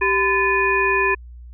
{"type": "tone cluster", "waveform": "sine", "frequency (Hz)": [390.2, 1014, 1744, 2465], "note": ["G4", "B5", "A6", "D#7"], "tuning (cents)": [-8, 45, -16, -17], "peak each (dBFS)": -21, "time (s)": [0.01, 1.15], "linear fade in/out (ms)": 10, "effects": ["added 60 Hz sine -36 dBFS peak until 1.53 s"]}